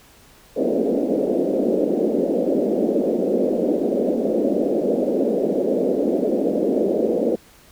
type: band-pass noise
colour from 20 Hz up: white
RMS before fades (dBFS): -20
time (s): 0.56-7.36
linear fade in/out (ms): 10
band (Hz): 200 to 570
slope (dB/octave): 48
effects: pink hiss -50 dBFS RMS until 7.71 s